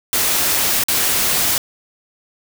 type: noise with dropouts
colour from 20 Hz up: white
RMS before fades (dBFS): -17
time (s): 0.13-1.58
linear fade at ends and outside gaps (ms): 1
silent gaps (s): 0.837-0.884
effects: none